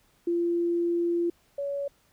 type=tone pair in turn; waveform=sine; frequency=343.3 / 563.5 Hz; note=F4 / C#5; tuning=-30 / +28 cents; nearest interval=major sixth; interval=858 cents; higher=second; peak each=-23 / -28 dBFS; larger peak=first; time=0.27-1.3 / 1.58-1.88 s; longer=first; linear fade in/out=5 ms; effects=pink hiss -65 dBFS RMS until 2.12 s